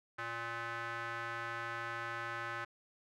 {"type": "tone with band-pass filter", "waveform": "square", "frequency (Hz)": 116.54, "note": "A#2", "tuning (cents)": 0, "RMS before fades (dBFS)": -41, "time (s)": [0.18, 2.65], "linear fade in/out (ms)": 10, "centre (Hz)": 1500, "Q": 2.6, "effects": []}